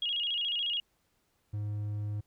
sine tone with vibrato, 3067 Hz, G7, 38 cents flat, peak -29 dBFS, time 0.02-0.8 s, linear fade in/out 2 ms, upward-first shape square, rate 14 Hz, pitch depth 120 cents each way
triangle tone, 104.3 Hz, G#2, 8 cents sharp, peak -30 dBFS, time 1.53-2.21 s, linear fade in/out 10 ms
effects pink hiss -74 dBFS RMS until 2.26 s

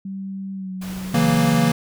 sine tone with pitch glide, 193.5 to 186.69 Hz, G3 to F#3, -22 to +16 cents, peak -27 dBFS, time 0.05-1.14 s, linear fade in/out 5 ms, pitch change -62 cents, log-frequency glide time 0.54-0.72 s
pink noise, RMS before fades -37 dBFS, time 0.81-1.58 s, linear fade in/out 10 ms
square chord, F# dominant seventh, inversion second, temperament equal, 138.59 / 164.81 / 185 / 233.1 Hz, C#3 / E3 / F#3 / A#3, 0 / 0 / 0 / 0 cents, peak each -24 / -20 / -25 / -19 dBFS, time 1.14-1.72 s, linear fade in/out 5 ms
effects none

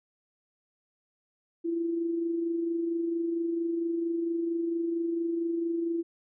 sine tone with amplitude modulation, 335.8 Hz, E4, 32 cents sharp, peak -25 dBFS, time 1.64-6.03 s, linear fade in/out 20 ms, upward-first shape sine, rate 24.4 Hz, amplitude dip 40%, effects none

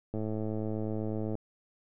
click train, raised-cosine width 2 ms, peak -22 dBFS, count 132, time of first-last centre 0.14-1.353 s, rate 108 Hz, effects none

